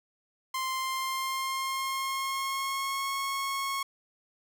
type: tone with pitch glide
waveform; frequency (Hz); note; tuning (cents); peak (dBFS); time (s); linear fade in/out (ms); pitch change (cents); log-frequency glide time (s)
sawtooth; 1046.5 to 1094.7; C6 to C#6; 0 to -22; -26; 0.54-3.83; 5; +78; 0.71-3.12
effects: none